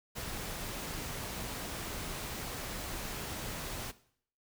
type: noise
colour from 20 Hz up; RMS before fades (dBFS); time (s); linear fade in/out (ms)
pink; -40; 0.15-3.92; 20
effects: noise-tail reverb RT60 0.6 s tail -17 dB re dry